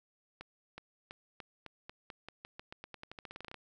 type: accelerating click train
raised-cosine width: 0.3 ms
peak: -29 dBFS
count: 24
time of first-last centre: 0.41-3.543 s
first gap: 370 ms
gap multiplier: 0.89
effects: none